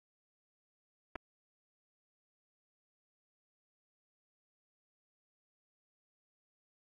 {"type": "clicks", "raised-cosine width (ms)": 0.5, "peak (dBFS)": -25, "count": 2, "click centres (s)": [1.156, 1.159], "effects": ["AAC 48 kbps"]}